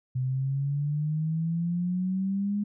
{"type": "exponential sweep", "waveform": "sine", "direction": "up", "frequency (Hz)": [126.8, 207.7], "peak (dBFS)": -25, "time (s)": [0.15, 2.64], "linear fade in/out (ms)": 10, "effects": []}